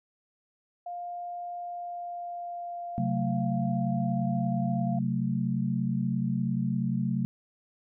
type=tone with pitch glide; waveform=sine; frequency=703 to 692.5 Hz; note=F5 to F5; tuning=+11 to -15 cents; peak=-34 dBFS; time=0.86-4.99 s; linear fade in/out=5 ms; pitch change=-26 cents; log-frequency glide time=1.55-3.59 s
type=chord; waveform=sine; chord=F# diminished; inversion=second; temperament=just; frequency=133.2 / 185 / 222 Hz; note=C3 / F#3 / A3; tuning=+31 / 0 / +16 cents; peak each=-30 dBFS; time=2.98-7.25 s; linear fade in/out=0 ms
effects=none